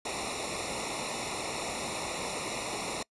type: noise with comb filter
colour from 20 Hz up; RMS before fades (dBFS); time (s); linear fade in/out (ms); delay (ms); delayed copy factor
pink; -35; 0.05-3.03; 5; 0.63; -1
effects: noise-tail reverb RT60 0.1 s tail -25 dB re dry + resampled to 24000 Hz